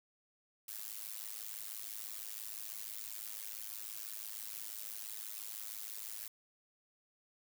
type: noise with amplitude modulation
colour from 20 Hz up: blue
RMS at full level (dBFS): -41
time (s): 0.68-6.28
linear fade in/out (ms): 5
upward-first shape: sine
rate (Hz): 106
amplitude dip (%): 100
effects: none